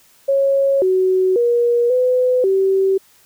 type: tone with pitch steps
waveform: sine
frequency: 549 / 373.6 / 476.6 / 504 / 385.2 Hz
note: C#5 / F#4 / A#4 / B4 / G4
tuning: -17 / +17 / +38 / +35 / -30 cents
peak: -12 dBFS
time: 0.28-2.98 s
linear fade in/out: 10 ms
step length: 540 ms
effects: white hiss -52 dBFS RMS until 3.25 s